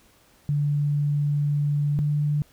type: tone pair in turn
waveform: sine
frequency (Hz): 145.7 / 147.65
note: D3 / D3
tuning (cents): -13 / +10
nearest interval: unison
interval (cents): 23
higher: second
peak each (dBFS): -20 / -20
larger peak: neither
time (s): 0.49-1.99 / 1.99-2.42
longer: first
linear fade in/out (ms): 0
effects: pink hiss -58 dBFS RMS until 2.52 s